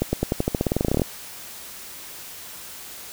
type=accelerating click train; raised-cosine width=2 ms; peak=-7 dBFS; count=19; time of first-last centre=0.02-1.018 s; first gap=110 ms; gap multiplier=0.91; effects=white hiss -39 dBFS RMS until 3.12 s